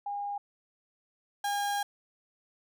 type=tone pair in turn; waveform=sine / 35% pulse; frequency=812 / 812 Hz; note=G#5 / G#5; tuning=-39 / -39 cents; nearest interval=unison; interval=0 cents; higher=neither; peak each=-32 / -27 dBFS; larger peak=second; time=0.06-0.38 / 1.44-1.83 s; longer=second; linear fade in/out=5 ms; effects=none